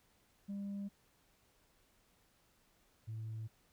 sine tone pair in turn, 199.9 / 110.65 Hz, G3 / A2, +34 / +10 cents, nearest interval minor seventh, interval 1024 cents, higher first, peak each -37 / -39 dBFS, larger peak first, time 0.48-0.89 / 3.07-3.48 s, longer neither, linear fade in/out 20 ms, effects tanh soft clip ceiling -38 dBFS + pink hiss -72 dBFS RMS until 3.72 s

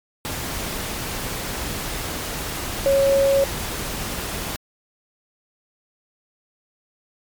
sine tone in noise, 550 Hz, C#5, 14 cents flat, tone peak -14 dBFS, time 2.86-3.44 s, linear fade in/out 0 ms, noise pink, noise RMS -28 dBFS, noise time 0.25-4.56 s, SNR +11 dB, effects MP3 96 kbps

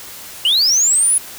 sine linear sweep, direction up, 2794 to 10510 Hz, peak -8 dBFS, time 0.45-1.18 s, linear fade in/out 2 ms, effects tanh soft clip ceiling -10 dBFS + white hiss -34 dBFS RMS until 1.38 s

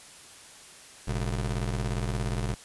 30% pulse ring-modulated tone, 82.41 Hz, E2, in tune, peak -22 dBFS, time 1.07-2.55 s, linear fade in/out 10 ms, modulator 32.6 Hz, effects white hiss -49 dBFS RMS until 2.64 s + resampled to 24000 Hz

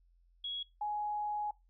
sine tone pair in turn, 3329 / 836.3 Hz, G#7 / G#5, +3 / +12 cents, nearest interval 2 octaves, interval 2391 cents, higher first, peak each -36 / -33 dBFS, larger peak second, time 0.44-0.63 / 0.81-1.51 s, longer second, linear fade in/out 5 ms, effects noise-tail reverb RT60 0.2 s tail -20 dB re dry + added 43 Hz sine -64 dBFS peak until 1.69 s

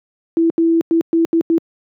sine tone bursts at uneven times, 330.8 Hz, E4, 6 cents sharp, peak -10 dBFS, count 6, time 0.37-0.5 / 0.58-0.81 / 0.91-1.01 / 1.13-1.25 / 1.33-1.41 / 1.5-1.58 s, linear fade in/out 0 ms, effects high-pass 200 Hz 12 dB/octave

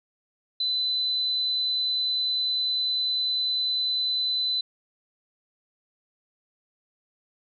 sine tone, 4015 Hz, B7, 28 cents sharp, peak -23 dBFS, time 0.6-4.61 s, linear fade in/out 5 ms, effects none

